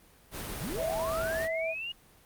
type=noise; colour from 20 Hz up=pink; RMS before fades=-38 dBFS; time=0.31-1.49 s; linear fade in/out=50 ms
type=linear sweep; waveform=sine; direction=up; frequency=109.6 to 2890 Hz; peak=-34 dBFS; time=0.61-1.92 s; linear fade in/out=5 ms
type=tone; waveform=sine; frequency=650 Hz; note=E5; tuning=24 cents flat; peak=-30 dBFS; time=0.76-1.75 s; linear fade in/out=50 ms
effects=pink hiss -59 dBFS RMS until 2.25 s + Opus 32 kbps